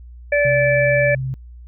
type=harmonic tone; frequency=580 Hz; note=D5; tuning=22 cents flat; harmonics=1 / 3 / 4; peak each=-15 / -20 / -21 dBFS; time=0.32-1.15 s; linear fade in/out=5 ms
type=tone with vibrato; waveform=sine; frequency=131.5 Hz; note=C3; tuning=9 cents sharp; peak=-21 dBFS; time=0.45-1.34 s; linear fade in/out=0 ms; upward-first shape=sine; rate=19 Hz; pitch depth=19 cents each way
effects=added 60 Hz sine -36 dBFS peak until 1.67 s